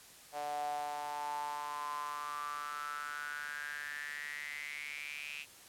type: tone with high-pass filter sweep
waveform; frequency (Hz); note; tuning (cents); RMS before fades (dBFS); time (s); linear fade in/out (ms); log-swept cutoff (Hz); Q
sawtooth; 146.83; D3; 0; -41; 0.32-5.46; 50; 670 to 2600; 9.6
effects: white hiss -56 dBFS RMS until 5.68 s + low-pass 12000 Hz 12 dB/octave